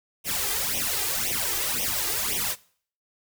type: noise with flanger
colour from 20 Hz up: white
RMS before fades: -27 dBFS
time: 0.24-2.56 s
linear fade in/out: 50 ms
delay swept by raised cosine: 0.33 to 2.53 ms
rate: 1.9 Hz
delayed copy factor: +1
effects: noise-tail reverb RT60 0.5 s tail -21 dB re dry